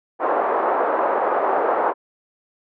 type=band-pass noise; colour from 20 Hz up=pink; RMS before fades=-20 dBFS; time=0.19-1.94 s; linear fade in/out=50 ms; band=440 to 1200 Hz; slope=24 dB/octave; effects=none